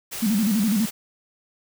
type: noise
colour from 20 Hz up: white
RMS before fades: -32 dBFS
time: 0.11-0.91 s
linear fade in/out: 20 ms
type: tone with vibrato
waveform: sine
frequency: 211.8 Hz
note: G#3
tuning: 34 cents sharp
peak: -18 dBFS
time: 0.22-0.86 s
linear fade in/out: 10 ms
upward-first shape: square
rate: 12 Hz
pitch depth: 120 cents each way
effects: none